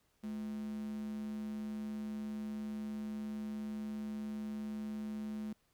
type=tone with high-pass filter; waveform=square; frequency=71.5 Hz; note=D2; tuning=46 cents flat; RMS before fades=-41 dBFS; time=0.23-5.53 s; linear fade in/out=5 ms; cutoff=210 Hz; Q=6.7; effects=pink hiss -75 dBFS RMS until 5.73 s